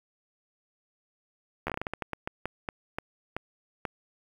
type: slowing click train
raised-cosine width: 0.5 ms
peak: -16 dBFS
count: 17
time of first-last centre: 1.67-3.852 s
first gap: 12 ms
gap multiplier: 1.28
effects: 8-bit